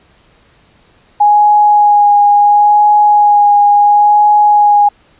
sine tone with vibrato, 828 Hz, G#5, 5 cents flat, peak -4 dBFS, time 1.2-4.89 s, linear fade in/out 10 ms, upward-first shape sine, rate 0.72 Hz, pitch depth 15 cents each way, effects pink hiss -49 dBFS RMS until 5.19 s + resampled to 8000 Hz

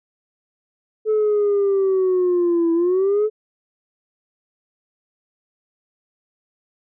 sine linear two-way sweep, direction down then up, 435.8 to 330.7 to 435.8 Hz, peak -13 dBFS, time 1.05-3.3 s, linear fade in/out 50 ms, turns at 2.73 s, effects tanh soft clip ceiling -13 dBFS

